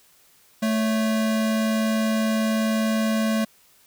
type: tone pair together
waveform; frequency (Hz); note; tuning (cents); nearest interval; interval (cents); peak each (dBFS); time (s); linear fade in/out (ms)
square; 220 / 559; A3 / C#5; 0 / +14; octave + major third; 1614; -21 / -32; 0.62-3.45; 10
effects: white hiss -57 dBFS RMS until 3.86 s